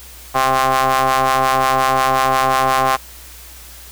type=ring-modulated tone; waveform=sawtooth; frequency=132.4 Hz; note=C3; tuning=21 cents sharp; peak=-6 dBFS; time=0.34-2.97 s; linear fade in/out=20 ms; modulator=924 Hz; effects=added 60 Hz sine -40 dBFS peak until 3.91 s + white hiss -39 dBFS RMS until 3.91 s